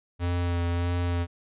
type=tone with vibrato; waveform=square; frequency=87 Hz; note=F2; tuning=6 cents flat; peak=-25 dBFS; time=0.19-1.27 s; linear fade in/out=50 ms; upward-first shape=sine; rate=1.6 Hz; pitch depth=17 cents each way; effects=resampled to 8000 Hz